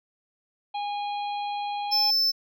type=harmonic tone; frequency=820 Hz; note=G#5; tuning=22 cents flat; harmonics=1 / 3 / 4 / 5; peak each=-28 / -42 / -42 / -44 dBFS; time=0.74-2.11 s; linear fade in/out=10 ms
type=tone; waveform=triangle; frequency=5280 Hz; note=E8; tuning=2 cents sharp; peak=-19 dBFS; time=1.91-2.32 s; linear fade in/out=20 ms
effects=none